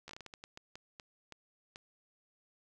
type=slowing click train; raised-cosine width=0.2 ms; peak=-30 dBFS; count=14; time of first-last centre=0.08-1.759 s; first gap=13 ms; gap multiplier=1.34; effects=none